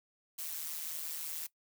blue noise with amplitude modulation, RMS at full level -37 dBFS, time 0.38-1.47 s, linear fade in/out 10 ms, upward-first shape sine, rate 158 Hz, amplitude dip 75%, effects noise-tail reverb RT60 0.1 s tail -19 dB re dry

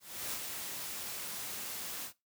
white noise with ADSR envelope, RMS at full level -37 dBFS, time 0-2.13 s, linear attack 330 ms, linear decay 48 ms, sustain -4 dB, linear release 87 ms, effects noise-tail reverb RT60 0.2 s tail -18 dB re dry + high-pass 80 Hz 12 dB/octave

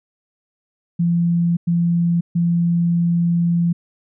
sine tone bursts at uneven times, 171 Hz, F3, 36 cents flat, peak -14 dBFS, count 3, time 0.99-1.57 / 1.67-2.21 / 2.35-3.73 s, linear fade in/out 10 ms, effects none

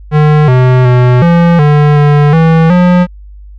square tone with pitch steps, 151.2 / 127.1 / 124.4 / 170.8 / 148 / 146.6 / 162.7 / 178.7 Hz, D#3 / C3 / B2 / F3 / D3 / D3 / E3 / F3, -49 / -50 / +13 / -38 / +14 / -3 / -22 / +40 cents, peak -4 dBFS, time 0.11-3.07 s, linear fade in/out 50 ms, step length 370 ms, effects added 50 Hz sine -28 dBFS peak until 3.58 s + low-pass 2000 Hz 12 dB/octave

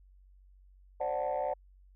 sine chord, D dominant seventh, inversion third, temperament equal with one note detuned, 523.3 / 587.3 / 737.9 / 880 Hz, C5 / D5 / F#5 / A5, 0 / 0 / -5 / 0 cents, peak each -35 / -33 / -34 / -37 dBFS, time 1-1.54 s, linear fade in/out 10 ms, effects tanh soft clip ceiling -24 dBFS + added 47 Hz sine -56 dBFS peak until 1.95 s

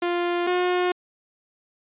sawtooth tone pair in turn, 349.2 / 359.6 Hz, F4 / F#4, 0 / -49 cents, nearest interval minor second, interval 51 cents, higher second, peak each -18 / -16 dBFS, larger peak second, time 0.02-0.47 / 0.47-0.92 s, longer neither, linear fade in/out 5 ms, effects resampled to 8000 Hz

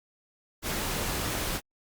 pink noise, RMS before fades -31 dBFS, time 0.62-1.61 s, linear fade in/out 50 ms, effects Opus 48 kbps

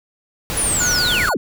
pink noise, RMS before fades -24 dBFS, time 0.5-1.29 s, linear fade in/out 0 ms
sine linear sweep, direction down, 10120 to 164.81 Hz, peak -17 dBFS, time 0.57-1.37 s, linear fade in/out 2 ms
square tone, 1457 Hz, F#6, 27 cents flat, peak -21 dBFS, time 0.8-1.34 s, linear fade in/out 10 ms
effects none

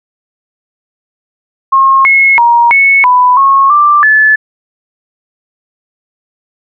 sine tone with pitch steps, 1077 / 2176 / 944 / 2205 / 995 / 1093 / 1179 / 1732 Hz, C6 / C#7 / A#5 / C#7 / B5 / C#6 / D6 / A6, +50 / -33 / +22 / -10 / +13 / -25 / +6 / -28 cents, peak -3 dBFS, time 1.72-4.36 s, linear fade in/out 10 ms, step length 330 ms, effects none

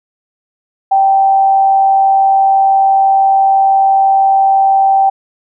sine tone with amplitude modulation, 779 Hz, G5, 11 cents flat, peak -5 dBFS, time 0.91-5.1 s, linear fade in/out 10 ms, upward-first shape sine, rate 146 Hz, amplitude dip 25%, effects none

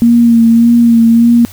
sine tone with vibrato, 232.6 Hz, A#3, 4 cents flat, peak -3 dBFS, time 0.02-1.45 s, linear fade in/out 0 ms, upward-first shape sine, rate 1.7 Hz, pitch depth 29 cents each way, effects added 94 Hz sine -33 dBFS peak until 1.52 s + white hiss -36 dBFS RMS until 1.52 s

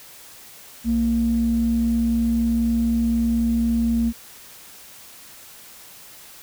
sine tone pair together, 61.74 / 231 Hz, B1 / A#3, 0 / -16 cents, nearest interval octave + major seventh, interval 2284 cents, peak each -25 / -17 dBFS, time 0.84-4.13 s, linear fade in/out 50 ms, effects tanh soft clip ceiling -11 dBFS + white hiss -44 dBFS RMS until 6.42 s

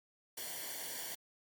white noise with comb filter, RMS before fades -43 dBFS, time 0.37-1.15 s, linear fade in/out 5 ms, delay 0.78 ms, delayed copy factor -0.7, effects Opus 48 kbps

